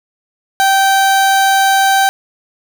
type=tone; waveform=30% pulse; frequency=778 Hz; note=G5; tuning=13 cents flat; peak=-6 dBFS; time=0.6-2.09 s; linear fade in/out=0 ms; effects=none